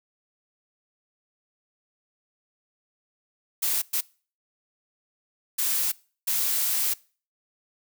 blue noise bursts at uneven times, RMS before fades -25 dBFS, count 4, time 3.62-3.82 / 3.93-4.01 / 5.58-5.92 / 6.27-6.94 s, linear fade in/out 10 ms, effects noise-tail reverb RT60 0.4 s tail -23 dB re dry

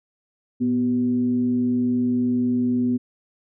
sine tone with frequency modulation, 246.9 Hz, B3, in tune, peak -18 dBFS, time 0.6-2.98 s, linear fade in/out 20 ms, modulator 136 Hz, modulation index 0.34, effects none

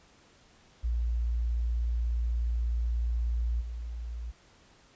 sine tone with level steps, 58.27 Hz, A#1, in tune, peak -26 / -34 dBFS, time 0.83-4.32 s, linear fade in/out 20 ms, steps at 3.6 s, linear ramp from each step 20 ms, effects pink hiss -60 dBFS RMS until 4.95 s + resampled to 16000 Hz

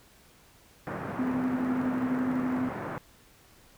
pink band-pass noise, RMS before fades -36 dBFS, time 0.87-2.98 s, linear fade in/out 0 ms, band 120 to 1700 Hz, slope 24 dB/octave
sine tone with tremolo, 254.8 Hz, C4, 46 cents flat, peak -25 dBFS, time 1.19-2.69 s, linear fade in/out 2 ms, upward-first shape square, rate 12 Hz, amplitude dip 30%
effects pink hiss -58 dBFS RMS until 3.77 s

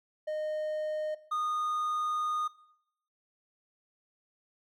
triangle tone pair in turn, 615 / 1230 Hz, D#5 / D#6, -20 / -20 cents, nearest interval octave, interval 1200 cents, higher second, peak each -29 / -27 dBFS, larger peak second, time 0.27-1.15 / 1.31-2.48 s, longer second, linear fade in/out 10 ms, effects noise-tail reverb RT60 0.7 s tail -17 dB re dry

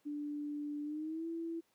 sine tone with pitch glide, 293.7 to 331.6 Hz, D4 to E4, 0 to +10 cents, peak -37 dBFS, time 0.05-1.61 s, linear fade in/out 20 ms, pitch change +210 cents, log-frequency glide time 0.83-1.27 s, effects pink hiss -75 dBFS RMS until 1.74 s + high-pass 150 Hz 12 dB/octave

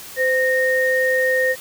sine tone pair together, 515 / 1849.1 Hz, C5 / A#6, -28 / -15 cents, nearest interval octave + minor seventh, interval 2213 cents, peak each -18 dBFS, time 0.16-1.56 s, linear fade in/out 50 ms, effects white hiss -37 dBFS RMS until 1.6 s

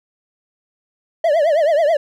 triangle tone with vibrato, 622.3 Hz, D#5, in tune, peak -10 dBFS, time 1.24-1.97 s, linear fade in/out 5 ms, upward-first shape triangle, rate 9.3 Hz, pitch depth 190 cents each way, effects none

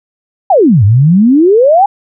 sine exponential two-way sweep, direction down then up, 837 to 95.8 to 837 Hz, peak -3 dBFS, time 0.5-1.86 s, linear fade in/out 5 ms, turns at 0.84 s, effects none

